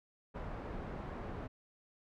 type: low-pass noise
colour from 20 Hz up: pink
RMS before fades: -43 dBFS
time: 0.34-1.48 s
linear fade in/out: 20 ms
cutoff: 1200 Hz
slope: 12 dB/octave
effects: none